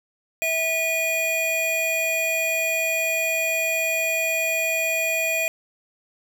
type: tone pair together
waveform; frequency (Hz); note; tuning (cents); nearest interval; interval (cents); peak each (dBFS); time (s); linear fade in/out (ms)
square; 650.9 / 2453; E5 / D#7; -22 / -25; octave + major seventh; 2297; -27 / -23; 0.42-5.48; 0
effects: none